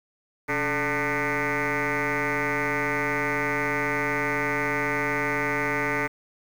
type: tone with frequency modulation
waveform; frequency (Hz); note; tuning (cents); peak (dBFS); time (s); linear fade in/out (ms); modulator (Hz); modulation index
sine; 1200; D6; +37; -21; 0.48-6.08; 20; 153; 6.7
effects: tanh soft clip ceiling -21 dBFS + 8-bit